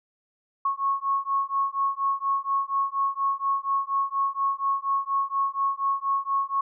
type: beating tone pair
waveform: sine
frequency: 1097 / 1101.2 Hz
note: C#6 / C#6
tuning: -18 / -12 cents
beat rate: 4.2 Hz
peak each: -26 dBFS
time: 0.65-6.61 s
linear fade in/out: 5 ms
effects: none